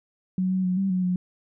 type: tone with pitch steps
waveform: sine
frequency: 185.5 / 187.1 / 182.6 / 194 / 183.9 / 181 Hz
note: F#3 / F#3 / F#3 / G3 / F#3 / F#3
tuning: +5 / +20 / -23 / -18 / -10 / -38 cents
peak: -21 dBFS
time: 0.38-1.16 s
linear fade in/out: 2 ms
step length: 130 ms
effects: none